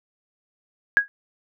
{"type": "tone with exponential decay", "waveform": "sine", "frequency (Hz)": 1649, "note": "G#6", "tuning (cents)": -13, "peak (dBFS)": -8, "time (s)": [0.97, 1.08], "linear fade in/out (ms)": 0, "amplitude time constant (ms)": 22, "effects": []}